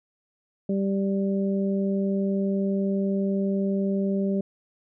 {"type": "harmonic tone", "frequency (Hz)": 196, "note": "G3", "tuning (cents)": 0, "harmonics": [1, 2, 3], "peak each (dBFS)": [-23, -29, -33], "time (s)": [0.69, 4.41], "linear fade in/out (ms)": 5, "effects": []}